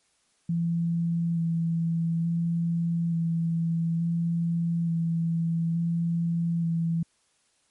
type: tone with vibrato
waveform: sine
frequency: 167.2 Hz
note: E3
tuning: 25 cents sharp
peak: -23 dBFS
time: 0.49-7.03 s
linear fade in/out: 5 ms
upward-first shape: square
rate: 0.57 Hz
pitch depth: 13 cents each way
effects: white hiss -68 dBFS RMS until 7.7 s + MP3 48 kbps